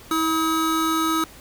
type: tone pair together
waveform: square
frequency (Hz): 323.1 / 1275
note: E4 / D#6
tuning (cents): -35 / +42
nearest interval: 2 octaves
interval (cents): 2377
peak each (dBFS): -23 / -23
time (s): 0.11-1.24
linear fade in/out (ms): 2
effects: pink hiss -45 dBFS RMS until 1.4 s